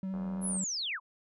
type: tone with vibrato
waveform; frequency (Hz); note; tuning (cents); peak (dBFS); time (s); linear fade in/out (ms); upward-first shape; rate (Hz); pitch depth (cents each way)
triangle; 190; F#3; +46; -31; 0.03-0.64; 2; triangle; 15; 17
type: click train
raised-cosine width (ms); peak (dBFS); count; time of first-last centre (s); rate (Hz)
1; -33; 38; 0.14-0.568; 86.5
type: linear sweep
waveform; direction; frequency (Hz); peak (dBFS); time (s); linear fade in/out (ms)
sine; down; 11175 to 909; -32; 0.41-1; 50
effects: none